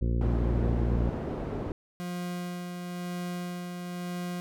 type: harmonic tone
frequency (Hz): 58.27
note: A#1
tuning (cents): 0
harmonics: 1 / 2 / 3 / 4 / 5 / 6 / 7 / 8 / 9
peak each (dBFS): -26 / -30 / -38 / -36 / -43 / -40 / -46 / -47 / -47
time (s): 0.01-1.1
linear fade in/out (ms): 10
type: low-pass noise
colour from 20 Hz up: white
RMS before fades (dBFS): -34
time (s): 0.21-1.72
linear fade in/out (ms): 2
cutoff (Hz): 410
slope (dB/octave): 12
type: tone with tremolo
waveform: 40% pulse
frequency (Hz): 177.3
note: F3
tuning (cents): +26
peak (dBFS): -31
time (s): 2-4.4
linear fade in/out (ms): 0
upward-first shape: sine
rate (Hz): 1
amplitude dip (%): 35
effects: none